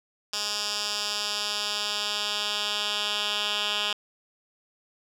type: tone with band-pass filter sweep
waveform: 10% pulse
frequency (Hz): 207.7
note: G#3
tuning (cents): 0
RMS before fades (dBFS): -29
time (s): 0.33-3.93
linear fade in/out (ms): 2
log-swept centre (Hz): 5000 to 3300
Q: 2.1
effects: none